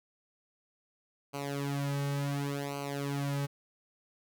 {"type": "tone with flanger", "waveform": "sawtooth", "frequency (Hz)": 141.2, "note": "C#3", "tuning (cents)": 32, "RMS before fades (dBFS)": -34, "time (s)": [1.33, 3.47], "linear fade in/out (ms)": 20, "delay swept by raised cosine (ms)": [0.56, 2.96], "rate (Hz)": 0.69, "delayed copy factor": -0.9, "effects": []}